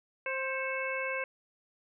harmonic tone with a mistuned harmonic, 527 Hz, C5, 12 cents sharp, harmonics 1 / 2 / 3 / 4 / 5, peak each -36 / -40 / -38 / -37 / -39 dBFS, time 0.26-1.24 s, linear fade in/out 2 ms, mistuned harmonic 4, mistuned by +72 cents, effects none

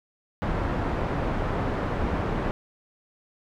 pink low-pass noise, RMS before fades -27 dBFS, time 0.42-2.51 s, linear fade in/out 0 ms, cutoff 1300 Hz, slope 12 dB/octave, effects none

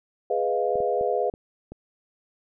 sine chord, F half-diminished seventh, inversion first, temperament equal, 415.3 / 493.9 / 622.3 / 698.5 Hz, Ab4 / Cb5 / Eb5 / F5, 0 / 0 / 0 / 0 cents, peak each -27 / -26 / -29 / -27 dBFS, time 0.3-1.3 s, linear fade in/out 5 ms
clicks, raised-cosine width 2 ms, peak -25 dBFS, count 5, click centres 0.756 / 0.804 / 1.011 / 1.339 / 1.72 s
effects none

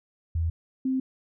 sine tone pair in turn, 82.41 / 261.6 Hz, E2 / C4, 0 / 0 cents, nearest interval octave + minor sixth, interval 2000 cents, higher second, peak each -23 dBFS, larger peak neither, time 0.35-0.5 / 0.85-1 s, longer neither, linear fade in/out 5 ms, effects none

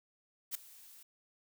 blue noise with ADSR envelope, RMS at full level -35 dBFS, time 0.51-1.03 s, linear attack 39 ms, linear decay 5 ms, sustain -21 dB, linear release 4 ms, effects none

